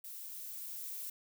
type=noise with level ramp; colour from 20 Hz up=violet; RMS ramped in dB=-47 to -42 dBFS; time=0.04-1.1 s; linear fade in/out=5 ms; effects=none